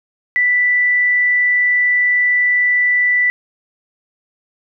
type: tone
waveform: sine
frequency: 1975.5 Hz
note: B6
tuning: in tune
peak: -11 dBFS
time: 0.36-3.3 s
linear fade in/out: 0 ms
effects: none